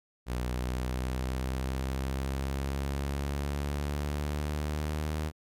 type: exponential sweep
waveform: sawtooth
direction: up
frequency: 61.3 to 77.3 Hz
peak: -26 dBFS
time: 0.26-5.32 s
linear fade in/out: 50 ms
effects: MP3 96 kbps